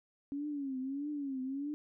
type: tone with vibrato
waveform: sine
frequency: 277.2 Hz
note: C#4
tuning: in tune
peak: -35 dBFS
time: 0.32-1.74 s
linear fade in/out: 0 ms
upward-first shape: triangle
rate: 1.6 Hz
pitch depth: 140 cents each way
effects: none